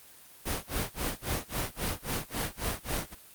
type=noise with tremolo; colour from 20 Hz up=pink; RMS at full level=-30 dBFS; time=0.45-3.15 s; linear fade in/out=20 ms; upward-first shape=sine; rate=3.7 Hz; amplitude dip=100%; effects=white hiss -53 dBFS RMS until 3.34 s + Opus 32 kbps